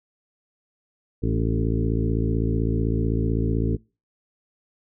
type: harmonic tone with a mistuned harmonic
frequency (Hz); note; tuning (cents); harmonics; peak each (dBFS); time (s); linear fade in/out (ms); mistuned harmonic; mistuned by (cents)
55.8; A1; +25; 1 / 2 / 3 / 4 / 5 / 6 / 7 / 8; -25 / -25 / -30 / -30 / -29 / -34 / -32 / -33; 1.22-3.77; 20; 5; +26
effects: noise-tail reverb RT60 0.3 s tail -24 dB re dry